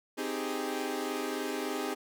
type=chord; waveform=sawtooth; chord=Ab major seventh; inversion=first; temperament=equal; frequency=261.6 / 311.1 / 392 / 415.3 Hz; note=C4 / Eb4 / G4 / Ab4; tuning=0 / 0 / 0 / 0 cents; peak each=-34 dBFS; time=0.17-1.95 s; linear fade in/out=20 ms; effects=none